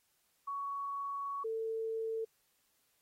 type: tone pair in turn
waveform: sine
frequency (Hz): 1119 / 447.4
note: C#6 / A4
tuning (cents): +16 / +29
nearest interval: octave + major third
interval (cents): 1587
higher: first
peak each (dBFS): -36 / -34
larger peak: second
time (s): 0.47-1.44 / 1.44-2.25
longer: first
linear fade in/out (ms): 10
effects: white hiss -75 dBFS RMS until 3.01 s + AAC 48 kbps